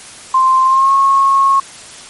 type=tone with pitch glide; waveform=sine; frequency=1046.5 to 1091.6 Hz; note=C6 to C#6; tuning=0 to -27 cents; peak=-7 dBFS; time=0.34-1.6 s; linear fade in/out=5 ms; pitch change=+73 cents; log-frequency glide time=0.65-0.92 s; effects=white hiss -34 dBFS RMS until 2.09 s + MP3 48 kbps